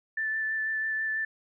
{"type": "tone with vibrato", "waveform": "sine", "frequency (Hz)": 1760, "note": "A6", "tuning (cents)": 0, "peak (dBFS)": -27, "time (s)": [0.17, 1.25], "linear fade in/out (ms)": 5, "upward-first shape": "sine", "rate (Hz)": 6.1, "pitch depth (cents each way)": 12, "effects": []}